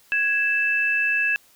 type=tone pair together; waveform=sine; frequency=1661.2 / 2637 Hz; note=G#6 / E7; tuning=0 / 0 cents; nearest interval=minor sixth; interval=800 cents; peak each=-22 / -21 dBFS; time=0.12-1.36 s; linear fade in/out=0 ms; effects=white hiss -56 dBFS RMS until 1.55 s